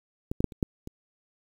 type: clicks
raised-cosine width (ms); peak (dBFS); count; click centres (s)
3; -17 / -13 / -9 / -30 / -11 / -25; 6; 0.315 / 0.405 / 0.443 / 0.522 / 0.628 / 0.874
effects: 8-bit